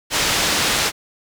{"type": "low-pass noise", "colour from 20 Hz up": "white", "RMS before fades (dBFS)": -19, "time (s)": [0.1, 0.92], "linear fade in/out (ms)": 50, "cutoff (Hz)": 5600, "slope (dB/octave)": 12, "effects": []}